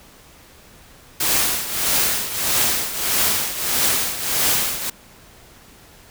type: noise with tremolo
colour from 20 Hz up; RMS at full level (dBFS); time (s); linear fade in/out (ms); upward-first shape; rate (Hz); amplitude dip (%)
white; -17; 1.2-4.9; 5; triangle; 1.6; 75
effects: pink hiss -47 dBFS RMS until 6.1 s